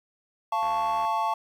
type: chord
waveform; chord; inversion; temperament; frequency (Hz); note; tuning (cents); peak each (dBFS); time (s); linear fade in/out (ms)
triangle; F augmented; none; equal with one note detuned; 690 / 880 / 1108.7; F5 / A5 / C#6; -21 / 0 / 0; -29 / -24 / -27; 0.52-1.34; 5
type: click train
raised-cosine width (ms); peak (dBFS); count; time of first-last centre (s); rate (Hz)
0.5; -28; 34; 0.63-1.05; 78.6
effects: 9-bit